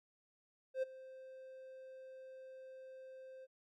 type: tone with ADSR envelope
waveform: triangle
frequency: 523 Hz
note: C5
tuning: 1 cent flat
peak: -30 dBFS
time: 0.74-3.47 s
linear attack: 86 ms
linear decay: 16 ms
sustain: -19 dB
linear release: 33 ms
effects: none